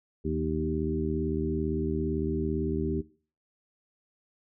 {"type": "harmonic tone with a mistuned harmonic", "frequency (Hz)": 77.78, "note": "D#2", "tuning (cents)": 0, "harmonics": [1, 2, 3, 4, 5], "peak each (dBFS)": [-33, -34, -33, -34, -32], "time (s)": [0.24, 3.02], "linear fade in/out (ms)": 20, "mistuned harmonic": 2, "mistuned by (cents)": 39, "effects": ["noise-tail reverb RT60 0.4 s tail -18 dB re dry"]}